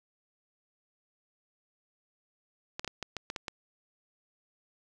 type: clicks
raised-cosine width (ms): 0.2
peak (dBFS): -18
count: 8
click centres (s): 2.795 / 2.846 / 2.877 / 3.027 / 3.167 / 3.301 / 3.362 / 3.482
effects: none